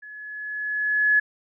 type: tone with level ramp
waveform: sine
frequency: 1701 Hz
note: G#6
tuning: 41 cents sharp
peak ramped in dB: -39 to -14 dBFS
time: 0.02-1.2 s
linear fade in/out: 10 ms
effects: none